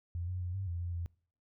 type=tone with pitch steps; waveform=sine; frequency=86.6 / 91.1 / 89 / 96.7 / 86.1 / 87.2 / 85.7 Hz; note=F2 / F#2 / F2 / G2 / F2 / F2 / F2; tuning=-14 / -26 / +33 / -23 / -24 / -2 / -32 cents; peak=-34 dBFS; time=0.15-1.06 s; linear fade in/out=0 ms; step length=130 ms; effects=noise-tail reverb RT60 0.5 s tail -24 dB re dry